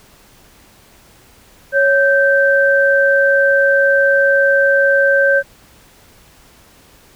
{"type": "tone pair together", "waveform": "sine", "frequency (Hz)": [554.4, 1559.5], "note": ["C#5", "G6"], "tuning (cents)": [0, -9], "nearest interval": "octave + tritone", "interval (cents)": 1791, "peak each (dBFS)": -12, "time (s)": [1.72, 5.43], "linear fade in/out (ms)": 50, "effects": ["pink hiss -47 dBFS RMS until 7.15 s"]}